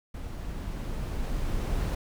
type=noise with level ramp; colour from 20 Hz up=brown; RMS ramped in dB=-37 to -27 dBFS; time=0.14-1.95 s; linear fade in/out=5 ms; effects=none